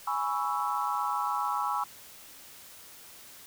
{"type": "chord", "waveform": "sine", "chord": "C# minor seventh", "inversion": "second", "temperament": "equal with one note detuned", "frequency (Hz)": [830.6, 987.8, 1115.2, 1318.5], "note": ["G#5", "B5", "C#6", "E6"], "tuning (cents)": [0, 0, 10, 0], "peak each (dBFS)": -33, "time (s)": [0.07, 1.84], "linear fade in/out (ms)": 5, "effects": ["white hiss -50 dBFS RMS until 3.46 s"]}